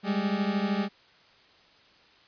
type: beating tone pair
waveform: 40% pulse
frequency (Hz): 196 / 209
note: G3 / G#3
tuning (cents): 0 / +11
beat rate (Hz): 13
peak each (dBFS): -27 / -28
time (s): 0.03-0.89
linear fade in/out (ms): 50
effects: white hiss -58 dBFS RMS until 2.27 s + resampled to 11025 Hz